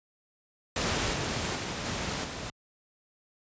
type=noise with level steps; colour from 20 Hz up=pink; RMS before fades=-28 / -31 / -34 / -32 / -37 dBFS; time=0.76-2.5 s; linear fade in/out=2 ms; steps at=1.13 / 1.55 / 1.85 / 2.24 s; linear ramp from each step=5 ms; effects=high-pass 60 Hz 12 dB/octave + resampled to 16000 Hz